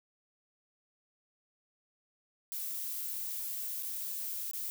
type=noise with dropouts; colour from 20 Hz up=violet; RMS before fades=-38 dBFS; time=2.52-4.7 s; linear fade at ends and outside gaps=0 ms; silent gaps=3.826-3.832 / 4.512-4.534 s; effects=none